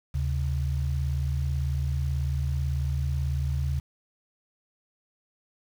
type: tone pair together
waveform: sine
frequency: 75 / 133.17 Hz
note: D2 / C3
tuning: +37 / +31 cents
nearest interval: minor seventh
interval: 994 cents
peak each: -26 / -29 dBFS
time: 0.14-3.8 s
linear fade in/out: 10 ms
effects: 8-bit